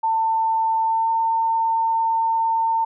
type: tone with pitch glide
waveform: sine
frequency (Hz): 895 to 904.4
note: A5 to A5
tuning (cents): +29 to +47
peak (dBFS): -17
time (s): 0.03-2.85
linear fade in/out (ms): 10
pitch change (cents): +18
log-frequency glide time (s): 0.85-1.11
effects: none